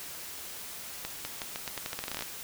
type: accelerating click train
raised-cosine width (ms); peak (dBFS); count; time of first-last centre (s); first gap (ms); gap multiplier
0.2; -17; 17; 1.05-2.223; 200; 0.84
effects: white hiss -42 dBFS RMS until 2.43 s